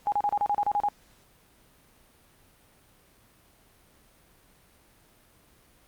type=tone bursts; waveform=sine; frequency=823 Hz; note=G#5; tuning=16 cents flat; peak=-22 dBFS; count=10; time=0.07-0.886 s; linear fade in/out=0 ms; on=51 ms; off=34 ms; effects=pink hiss -60 dBFS RMS until 5.87 s + Opus 48 kbps